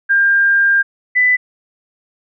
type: tone pair in turn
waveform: sine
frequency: 1600 / 1995.6 Hz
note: G6 / B6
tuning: +35 / +17 cents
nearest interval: major third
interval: 382 cents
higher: second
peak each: -9 dBFS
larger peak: neither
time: 0.09-0.83 / 1.15-1.37 s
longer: first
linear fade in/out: 20 ms
effects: none